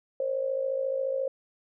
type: tone with amplitude modulation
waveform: sine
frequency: 535 Hz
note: C5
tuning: 38 cents sharp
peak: -23 dBFS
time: 0.2-1.28 s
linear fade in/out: 2 ms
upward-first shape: sine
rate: 54.3 Hz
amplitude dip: 70%
effects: none